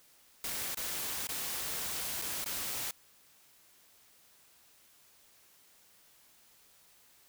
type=noise with dropouts; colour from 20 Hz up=white; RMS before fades=-37 dBFS; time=0.44-2.91 s; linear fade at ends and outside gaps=2 ms; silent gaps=0.747-0.771 / 1.271-1.289 / 2.216-2.22 / 2.444-2.459 s; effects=white hiss -63 dBFS RMS until 7.28 s